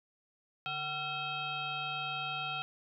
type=tone with frequency modulation; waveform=sine; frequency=1975.5 Hz; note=B6; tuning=in tune; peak=-34 dBFS; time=0.66-2.62 s; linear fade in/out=0 ms; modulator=610 Hz; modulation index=2.4; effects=none